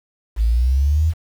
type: exponential sweep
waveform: sine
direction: up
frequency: 52.8 to 83.6 Hz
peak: -13 dBFS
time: 0.36-1.14 s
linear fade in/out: 50 ms
effects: 7-bit